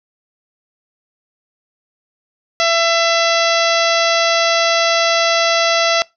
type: harmonic tone with a mistuned harmonic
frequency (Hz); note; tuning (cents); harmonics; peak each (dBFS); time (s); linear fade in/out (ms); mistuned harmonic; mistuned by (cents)
670; E5; +28; 1 / 2 / 3 / 4 / 5 / 6 / 7 / 8 / 9; -16 / -19 / -21 / -22 / -23 / -24 / -24 / -25 / -26; 2.6-6.02; 0; 8; -16
effects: noise-tail reverb RT60 0.2 s tail -23 dB re dry